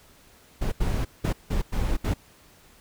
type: noise bursts at uneven times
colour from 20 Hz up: brown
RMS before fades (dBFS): -24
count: 6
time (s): 0.61-0.72 / 0.8-1.05 / 1.24-1.33 / 1.5-1.62 / 1.72-1.97 / 2.04-2.14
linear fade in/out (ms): 10
effects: pink hiss -55 dBFS RMS until 2.8 s

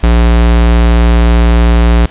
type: tone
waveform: square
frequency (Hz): 58.27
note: A#1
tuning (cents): 0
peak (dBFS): -5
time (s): 0.03-2.06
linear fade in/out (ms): 5
effects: pink hiss -34 dBFS RMS until 2.1 s + resampled to 8000 Hz

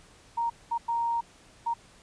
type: tone bursts at uneven times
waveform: sine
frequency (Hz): 932.3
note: A#5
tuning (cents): 0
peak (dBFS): -25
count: 4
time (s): 0.37-0.5 / 0.71-0.78 / 0.88-1.21 / 1.66-1.74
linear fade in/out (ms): 10
effects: pink hiss -56 dBFS RMS until 2.02 s + resampled to 22050 Hz

